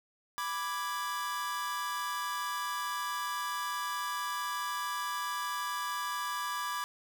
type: chord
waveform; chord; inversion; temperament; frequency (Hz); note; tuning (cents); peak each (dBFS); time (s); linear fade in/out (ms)
45% pulse; G# diminished; first; equal; 987.8 / 1174.7 / 1661.2; B5 / D6 / G#6; 0 / 0 / 0; -38 / -36 / -40; 0.38-6.84; 0
effects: none